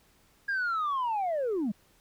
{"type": "linear sweep", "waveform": "sine", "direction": "down", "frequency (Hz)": [1641, 186.6], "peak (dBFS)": -25, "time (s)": [0.48, 1.72], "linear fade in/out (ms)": 10, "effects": ["tanh soft clip ceiling -25 dBFS", "pink hiss -64 dBFS RMS until 2 s"]}